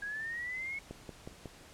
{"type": "linear sweep", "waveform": "sine", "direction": "up", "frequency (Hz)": [1631, 2205], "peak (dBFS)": -36, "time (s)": [0.02, 0.79], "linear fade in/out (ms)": 5}
{"type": "click train", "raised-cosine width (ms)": 2, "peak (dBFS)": -29, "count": 4, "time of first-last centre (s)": [0.91, 1.457], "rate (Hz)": 5.48}
{"effects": ["pink hiss -55 dBFS RMS until 1.73 s", "low-pass 10000 Hz 12 dB/octave"]}